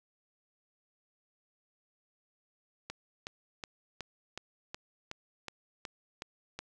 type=click train; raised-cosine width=0.2 ms; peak=-22 dBFS; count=11; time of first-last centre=2.9-6.59 s; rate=2.71 Hz; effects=none